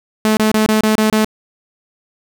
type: tone bursts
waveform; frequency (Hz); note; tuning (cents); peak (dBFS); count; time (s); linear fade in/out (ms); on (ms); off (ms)
sawtooth; 216.4; A3; -29; -7; 7; 0.25-1.246; 0; 120; 26
effects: none